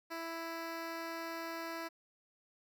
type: tone with notch filter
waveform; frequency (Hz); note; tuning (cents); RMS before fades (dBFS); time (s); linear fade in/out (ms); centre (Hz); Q
10% pulse; 330.6; E4; +5; -42; 0.1-1.89; 20; 8800; 1.4
effects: none